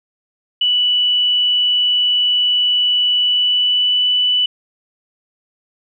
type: tone with pitch glide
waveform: sine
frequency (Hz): 2960 to 2979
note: F#7 to F#7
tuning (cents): 0 to +11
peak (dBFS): -12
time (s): 0.61-4.46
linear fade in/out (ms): 5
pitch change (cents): +11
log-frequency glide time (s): 3.19-4.07
effects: none

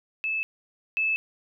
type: tone pair in turn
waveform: sine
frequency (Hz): 2615 / 2615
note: E7 / E7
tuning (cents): -15 / -15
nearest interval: unison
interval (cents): 0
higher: neither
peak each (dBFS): -25 / -22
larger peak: second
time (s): 0.24-0.43 / 0.97-1.16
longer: neither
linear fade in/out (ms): 0
effects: none

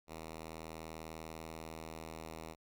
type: tone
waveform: 5% pulse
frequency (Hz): 80.3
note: E2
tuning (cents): -45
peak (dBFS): -34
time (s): 0.07-2.56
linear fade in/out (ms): 50
effects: none

